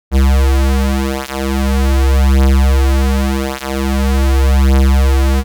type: beating tone pair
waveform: square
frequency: 66.9 / 67.33 Hz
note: C2 / C#2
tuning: +39 / -50 cents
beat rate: 0.43 Hz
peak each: -13 dBFS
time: 0.11-5.44 s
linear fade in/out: 50 ms
effects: none